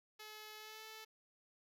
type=tone with pitch glide; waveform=5% pulse; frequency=428.6 to 438.1 Hz; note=A4 to A4; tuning=-45 to -7 cents; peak=-39 dBFS; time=0.19-1.05 s; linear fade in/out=10 ms; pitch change=+38 cents; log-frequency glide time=0.57-0.84 s; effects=none